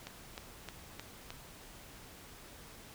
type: click train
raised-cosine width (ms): 0.2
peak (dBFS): -25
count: 5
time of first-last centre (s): 0.07-1.305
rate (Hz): 3.24
effects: pink hiss -53 dBFS RMS until 2.94 s

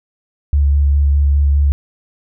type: tone with vibrato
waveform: sine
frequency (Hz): 71.2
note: C#2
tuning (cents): +47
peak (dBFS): -9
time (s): 0.53-1.72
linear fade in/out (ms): 0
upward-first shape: square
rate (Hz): 4.9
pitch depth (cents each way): 14
effects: none

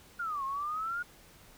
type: exponential two-way sweep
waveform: sine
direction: down then up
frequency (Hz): 1449 to 1063 to 1449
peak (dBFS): -32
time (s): 0.19-1.03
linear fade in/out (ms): 10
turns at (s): 0.44
effects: pink hiss -57 dBFS RMS until 1.57 s

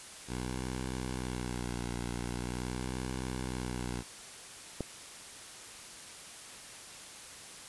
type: tone with vibrato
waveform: 10% pulse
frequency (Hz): 61.74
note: B1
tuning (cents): 0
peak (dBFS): -27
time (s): 0.27-4.04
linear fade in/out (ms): 50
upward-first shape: sine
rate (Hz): 0.43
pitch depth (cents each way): 55
type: click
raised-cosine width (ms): 2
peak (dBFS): -20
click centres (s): 4.807
effects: white hiss -48 dBFS RMS until 7.68 s + resampled to 24000 Hz

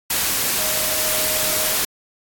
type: tone in noise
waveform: sine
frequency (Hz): 622.3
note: D#5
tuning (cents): 0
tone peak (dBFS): -30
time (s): 0.58-1.75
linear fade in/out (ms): 5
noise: white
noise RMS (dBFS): -20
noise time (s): 0.1-1.85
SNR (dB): -13
effects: AAC 64 kbps

